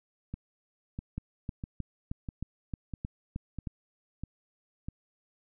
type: two click trains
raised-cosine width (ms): 5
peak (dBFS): -24 / -22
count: 8 / 9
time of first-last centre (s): 0.34-4.885 / 1.18-3.672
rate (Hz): 1.54 / 3.21
effects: none